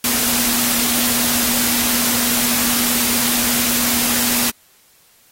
sine tone in noise, 240.3 Hz, B3, 47 cents flat, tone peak -25 dBFS, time 0.04-4.5 s, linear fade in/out 2 ms, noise white, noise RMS -18 dBFS, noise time 0.04-4.5 s, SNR -10 dB, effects white hiss -53 dBFS RMS until 5.31 s + AAC 48 kbps

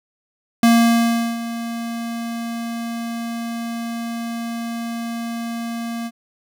square tone with ADSR envelope, 232.3 Hz, A#3, 6 cents flat, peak -10 dBFS, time 0.63-6.11 s, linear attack 3 ms, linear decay 740 ms, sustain -15 dB, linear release 48 ms, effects none

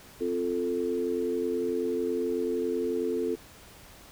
sine chord, F major, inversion second, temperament equal, 261.6 / 349.2 / 440 Hz, C4 / F4 / A4, 0 / 0 / 0 cents, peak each -33 / -31 / -29 dBFS, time 0.2-3.36 s, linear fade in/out 20 ms, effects pink hiss -51 dBFS RMS until 4.11 s

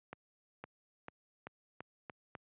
accelerating click train, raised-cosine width 0.5 ms, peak -29 dBFS, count 7, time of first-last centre 0.13-2.352 s, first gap 510 ms, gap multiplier 0.87, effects high-pass 100 Hz 12 dB/octave + resampled to 8000 Hz

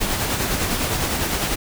pink noise with tremolo, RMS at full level -21 dBFS, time 0-1.56 s, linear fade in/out 20 ms, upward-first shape sine, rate 9.9 Hz, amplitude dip 35%, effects none

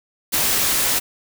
white noise, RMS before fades -19 dBFS, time 0.32-1 s, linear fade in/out 20 ms, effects none

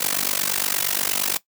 white noise with amplitude modulation, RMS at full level -19 dBFS, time 0-1.38 s, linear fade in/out 10 ms, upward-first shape sine, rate 48.6 Hz, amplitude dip 100%, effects noise-tail reverb RT60 0.1 s tail -17 dB re dry + high-pass 150 Hz 12 dB/octave

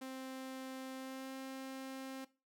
sawtooth tone with pitch glide, 262.4 to 265.4 Hz, C4 to C4, +5 to +25 cents, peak -40 dBFS, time 0.01-2.25 s, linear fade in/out 10 ms, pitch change +20 cents, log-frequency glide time 0.95-1.34 s, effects noise-tail reverb RT60 0.3 s tail -18 dB re dry

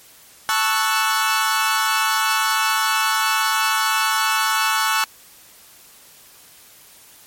sawtooth chord, F# minor seventh, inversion first, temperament equal, 880 / 1108.7 / 1318.5 / 1480 Hz, A5 / C#6 / E6 / F#6, 0 / 0 / 0 / 0 cents, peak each -19 dBFS, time 0.49-5.04 s, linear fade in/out 0 ms, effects white hiss -47 dBFS RMS until 7.26 s + MP3 64 kbps

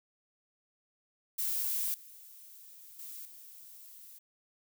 violet noise with level steps, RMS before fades -33 / -53 / -45 / -52 dBFS, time 1.38-4.19 s, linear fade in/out 10 ms, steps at 1.94 / 2.99 / 3.25 s, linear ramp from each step 2 ms, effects none

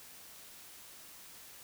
silence, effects white hiss -53 dBFS RMS until 1.63 s

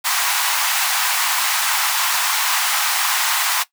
pink high-pass noise, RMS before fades -19 dBFS, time 0.04-3.64 s, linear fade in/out 20 ms, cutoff 800 Hz, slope 48 dB/octave, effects noise-tail reverb RT60 0.1 s tail -17 dB re dry

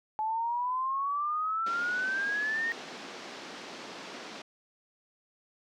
sine exponential sweep, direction up, 858 to 1864.7 Hz, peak -28 dBFS, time 0.19-2.72 s, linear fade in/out 0 ms
pink band-pass noise, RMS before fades -44 dBFS, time 1.66-4.42 s, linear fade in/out 5 ms, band 220 to 5700 Hz, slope 24 dB/octave
effects none

